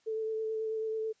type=tone with vibrato; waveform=sine; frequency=440 Hz; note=A4; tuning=in tune; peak=-31 dBFS; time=0.06-1.13 s; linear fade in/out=20 ms; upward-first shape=sine; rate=9.2 Hz; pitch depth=15 cents each way; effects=white hiss -71 dBFS RMS until 1.2 s + resampled to 16000 Hz